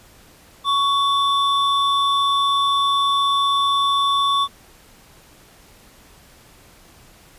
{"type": "tone pair together", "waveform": "triangle", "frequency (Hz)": [1116, 3525], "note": ["C#6", "A7"], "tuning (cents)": [11, 2], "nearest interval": "octave + minor sixth", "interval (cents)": 1991, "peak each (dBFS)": [-15, -20], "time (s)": [0.64, 4.48], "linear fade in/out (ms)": 50, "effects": ["pink hiss -49 dBFS RMS until 7.38 s", "resampled to 32000 Hz"]}